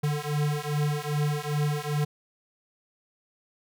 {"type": "beating tone pair", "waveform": "square", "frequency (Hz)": [146.83, 149.33], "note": ["D3", "D3"], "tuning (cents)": [0, 29], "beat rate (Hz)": 2.5, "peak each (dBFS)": -29, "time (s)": [0.03, 2.05], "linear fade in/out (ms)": 10, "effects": []}